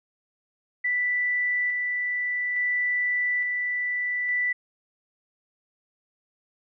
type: tone with tremolo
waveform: sine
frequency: 1975.5 Hz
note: B6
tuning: in tune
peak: -22 dBFS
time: 0.84-4.53 s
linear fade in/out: 10 ms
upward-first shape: square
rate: 0.58 Hz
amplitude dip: 25%
effects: none